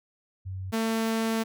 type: tone pair in turn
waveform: sine / sawtooth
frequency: 94.3 / 224.3 Hz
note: F#2 / A3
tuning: +33 / +34 cents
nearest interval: octave + minor third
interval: 1501 cents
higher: second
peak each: -32 / -21 dBFS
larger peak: second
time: 0.45-0.72 / 0.72-1.44 s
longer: second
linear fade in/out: 20 ms
effects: none